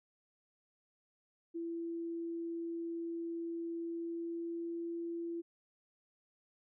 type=tone with pitch glide; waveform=sine; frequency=335.3 to 338 Hz; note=E4 to E4; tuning=+30 to +43 cents; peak=-37 dBFS; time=1.54-5.42 s; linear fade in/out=20 ms; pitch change=+13 cents; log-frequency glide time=3.78-4.91 s; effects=none